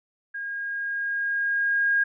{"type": "tone with level ramp", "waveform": "sine", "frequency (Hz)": 1627, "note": "G#6", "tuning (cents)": -36, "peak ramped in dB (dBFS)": [-30, -18], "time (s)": [0.34, 2.04], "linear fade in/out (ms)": 10, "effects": []}